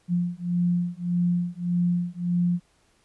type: beating tone pair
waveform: sine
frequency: 174.61 / 176.31 Hz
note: F3 / F3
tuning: 0 / +17 cents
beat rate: 1.7 Hz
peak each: -25 dBFS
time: 0.08-2.6 s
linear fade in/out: 50 ms
effects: pink hiss -64 dBFS RMS until 3.04 s + resampled to 24000 Hz